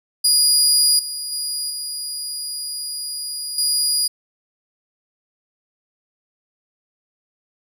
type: tone with level steps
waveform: 25% pulse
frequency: 4878 Hz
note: D#8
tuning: 35 cents flat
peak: -8 / -21 / -18 / -21 / -12 dBFS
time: 0.24-4.08 s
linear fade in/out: 10 ms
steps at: 0.99 / 1.32 / 1.7 / 3.58 s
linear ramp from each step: 2 ms
effects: none